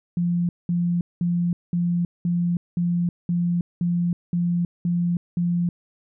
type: tone bursts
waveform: sine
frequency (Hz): 173.7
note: F3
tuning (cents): -9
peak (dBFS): -19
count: 11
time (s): 0.17-5.69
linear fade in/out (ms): 2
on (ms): 320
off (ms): 200
effects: none